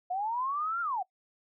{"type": "linear two-way sweep", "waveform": "sine", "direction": "up then down", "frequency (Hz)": [706, 1411, 706], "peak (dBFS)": -29, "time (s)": [0.1, 1.03], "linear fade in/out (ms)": 10, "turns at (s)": 0.81, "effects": ["noise-tail reverb RT60 0.1 s tail -22 dB re dry"]}